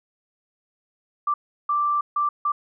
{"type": "tone bursts at uneven times", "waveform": "sine", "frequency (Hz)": 1174.7, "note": "D6", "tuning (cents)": 0, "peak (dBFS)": -19, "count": 4, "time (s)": [[1.27, 1.34], [1.69, 2.01], [2.16, 2.29], [2.45, 2.52]], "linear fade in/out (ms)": 5, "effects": []}